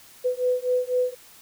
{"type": "beating tone pair", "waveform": "sine", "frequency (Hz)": [498.2, 502.2], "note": ["B4", "B4"], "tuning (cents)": [15, 29], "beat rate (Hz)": 4, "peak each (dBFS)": -24, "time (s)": [0.24, 1.15], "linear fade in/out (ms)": 20, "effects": ["white hiss -50 dBFS RMS until 1.41 s"]}